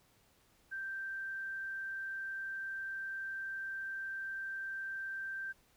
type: tone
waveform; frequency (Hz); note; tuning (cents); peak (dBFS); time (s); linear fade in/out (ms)
sine; 1568; G6; 0; -38; 0.71-5.53; 20
effects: pink hiss -69 dBFS RMS until 5.76 s